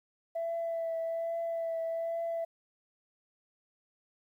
sine tone with vibrato, 664 Hz, E5, 12 cents sharp, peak -30 dBFS, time 0.35-2.45 s, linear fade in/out 10 ms, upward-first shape triangle, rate 1.2 Hz, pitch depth 20 cents each way, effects tanh soft clip ceiling -28 dBFS + 11-bit

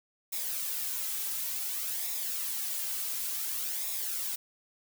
blue noise with flanger, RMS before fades -34 dBFS, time 0.32-4.36 s, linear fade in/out 10 ms, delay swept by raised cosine 0.66 to 2.86 ms, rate 0.56 Hz, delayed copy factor -0.55, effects none

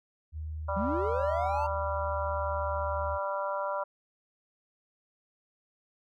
sine tone with pitch glide, 77.78 to 76.71 Hz, D#2 to D#2, 0 to -24 cents, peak -34 dBFS, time 0.32-3.19 s, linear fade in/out 50 ms, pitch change -24 cents, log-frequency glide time 1.52-2.67 s
harmonic tone, 196.2 Hz, G3, 2 cents sharp, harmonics 3 / 4 / 5 / 6 / 7, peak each -33 / -42 / -34 / -40 / -38 dBFS, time 0.68-3.84 s, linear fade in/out 10 ms
triangle linear sweep, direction up, 173.1 to 920 Hz, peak -28 dBFS, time 0.76-1.67 s, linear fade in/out 10 ms
effects none

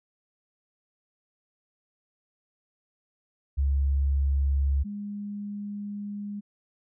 sine tone pair in turn, 69.3 / 204.6 Hz, C#2 / G#3, 0 / -26 cents, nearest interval octave + perfect fifth, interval 1874 cents, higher second, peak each -21 / -32 dBFS, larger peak first, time 3.57-4.84 / 4.84-6.41 s, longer second, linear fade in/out 20 ms, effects none

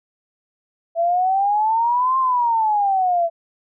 sine exponential two-way sweep, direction up then down, 663 to 1062 to 663 Hz, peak -15 dBFS, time 0.95-3.3 s, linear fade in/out 50 ms, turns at 2.18 s, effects none

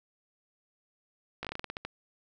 slowing click train, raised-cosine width 0.3 ms, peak -20 dBFS, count 11, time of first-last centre 1.43-1.85 s, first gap 17 ms, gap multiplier 1.19, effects none

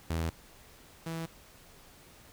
sawtooth tone pair in turn, 82 / 164 Hz, E2 / E3, -9 / -9 cents, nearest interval octave, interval 1200 cents, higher second, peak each -26 / -31 dBFS, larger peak first, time 0.1-0.3 / 1.06-1.26 s, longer neither, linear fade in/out 5 ms, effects pink hiss -56 dBFS RMS until 2.32 s

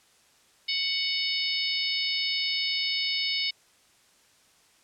harmonic tone, 741 Hz, F#5, 2 cents sharp, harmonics 3 / 4 / 5 / 6 / 7, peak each -32 / -32 / -32 / -32 / -32 dBFS, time 0.68-3.51 s, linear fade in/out 10 ms, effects white hiss -61 dBFS RMS until 4.83 s + low-pass 9000 Hz 12 dB/octave

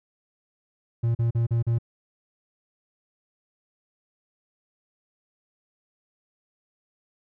triangle tone bursts, 116.54 Hz, A#2, in tune, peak -18 dBFS, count 5, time 1.03-1.786 s, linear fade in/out 10 ms, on 120 ms, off 39 ms, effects none

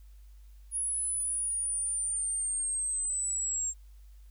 sine linear sweep, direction down, 10390 to 7459 Hz, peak -29 dBFS, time 0.71-3.74 s, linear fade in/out 50 ms, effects added 50 Hz sine -49 dBFS peak until 4.3 s + white hiss -70 dBFS RMS until 4.3 s

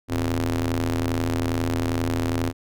sawtooth ring-modulated tone, 82.41 Hz, E2, in tune, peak -15 dBFS, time 0.08-2.53 s, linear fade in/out 50 ms, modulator 181 Hz, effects none

